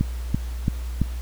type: click train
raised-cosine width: 5 ms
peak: -7 dBFS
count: 4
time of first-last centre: 0.01-1.017 s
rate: 2.98 Hz
effects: added 60 Hz sine -27 dBFS peak until 1.21 s + pink hiss -45 dBFS RMS until 1.21 s